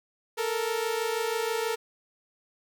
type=tone pair together; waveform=sawtooth; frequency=440 / 466.2 Hz; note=A4 / A#4; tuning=0 / 0 cents; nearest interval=minor second; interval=100 cents; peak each=-26 dBFS; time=0.37-1.76 s; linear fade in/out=20 ms; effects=none